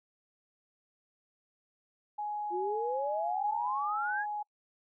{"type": "tone", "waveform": "sine", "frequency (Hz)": 836, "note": "G#5", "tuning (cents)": 11, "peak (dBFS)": -33, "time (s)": [2.18, 4.43], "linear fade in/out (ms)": 10}
{"type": "exponential sweep", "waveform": "sine", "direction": "up", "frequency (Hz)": [342.9, 1713], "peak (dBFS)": -32, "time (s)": [2.5, 4.26], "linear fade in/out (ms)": 50}
{"effects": ["noise-tail reverb RT60 0.1 s tail -26 dB re dry"]}